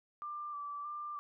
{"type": "tone with vibrato", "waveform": "sine", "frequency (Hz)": 1174.7, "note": "D6", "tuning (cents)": 0, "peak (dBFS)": -39, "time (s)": [0.22, 1.19], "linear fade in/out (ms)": 0, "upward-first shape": "square", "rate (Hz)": 1.6, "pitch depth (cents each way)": 22, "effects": []}